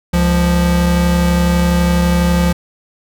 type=tone pair together; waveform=square; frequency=68.89 / 174.61 Hz; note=C#2 / F3; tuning=-10 / 0 cents; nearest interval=octave + major third; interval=1610 cents; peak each=-16 / -13 dBFS; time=0.13-2.53 s; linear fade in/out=10 ms; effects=none